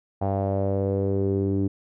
sawtooth tone with low-pass filter sweep, 98 Hz, G2, in tune, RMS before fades -24 dBFS, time 0.21-1.68 s, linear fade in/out 10 ms, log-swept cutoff 740 to 320 Hz, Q 4.8, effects none

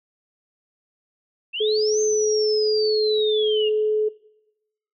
sine linear two-way sweep, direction up then down, 2600 to 6330 to 2774 Hz, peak -25 dBFS, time 1.53-3.7 s, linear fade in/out 20 ms, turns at 2 s
sine tone, 428.5 Hz, A4, 46 cents flat, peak -18 dBFS, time 1.6-4.09 s, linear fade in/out 10 ms
effects noise-tail reverb RT60 0.9 s tail -21 dB re dry

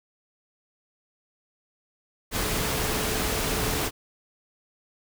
sine tone in noise, 433.5 Hz, A4, 26 cents flat, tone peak -36 dBFS, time 2.31-3.91 s, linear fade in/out 50 ms, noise pink, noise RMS -27 dBFS, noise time 2.31-3.91 s, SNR -12 dB, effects none

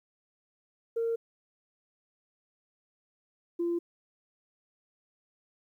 sine tone pair in turn, 460 / 342.9 Hz, A#4 / F4, -23 / -32 cents, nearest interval perfect fourth, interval 509 cents, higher first, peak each -26 dBFS, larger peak neither, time 0.96-1.16 / 3.59-3.79 s, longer neither, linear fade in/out 10 ms, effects tanh soft clip ceiling -23 dBFS + 11-bit

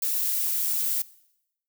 violet noise, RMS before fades -26 dBFS, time 0.02-1.02 s, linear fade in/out 5 ms, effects noise-tail reverb RT60 0.8 s tail -20 dB re dry

